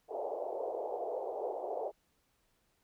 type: band-pass noise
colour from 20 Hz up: pink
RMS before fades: -38 dBFS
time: 0.08-1.92 s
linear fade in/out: 50 ms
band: 410 to 790 Hz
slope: 48 dB/octave
effects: pink hiss -75 dBFS RMS until 2.83 s